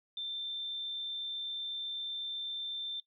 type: tone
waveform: sine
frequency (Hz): 3566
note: A7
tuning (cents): +22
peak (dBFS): -36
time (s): 0.17-3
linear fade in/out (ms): 2
effects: noise-tail reverb RT60 0.1 s tail -17 dB re dry